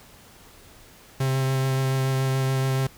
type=tone with vibrato; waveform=45% pulse; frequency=132.8 Hz; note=C3; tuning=26 cents sharp; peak=-21 dBFS; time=1.2-2.87 s; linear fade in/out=5 ms; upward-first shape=sine; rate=7 Hz; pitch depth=12 cents each way; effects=pink hiss -50 dBFS RMS until 2.97 s